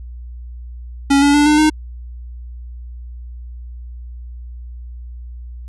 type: tone with pitch steps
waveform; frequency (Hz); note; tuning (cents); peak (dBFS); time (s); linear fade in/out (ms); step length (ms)
square; 278.6 / 285.6 / 292.8 / 300.2 / 307.7; C#4 / D4 / D4 / D4 / D#4; +9 / -48 / -5 / +38 / -19; -10; 1.1-1.7; 10; 120
effects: added 60 Hz sine -29 dBFS peak until 5.68 s + resampled to 24000 Hz